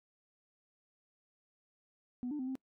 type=tone with pitch steps; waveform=sine; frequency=247.4 / 297.1 / 257.7 / 263 Hz; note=B3 / D4 / C4 / C4; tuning=+3 / +20 / -26 / +9 cents; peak=-34 dBFS; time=2.23-2.554 s; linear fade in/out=0 ms; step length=81 ms; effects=noise-tail reverb RT60 0.1 s tail -26 dB re dry + tanh soft clip ceiling -32 dBFS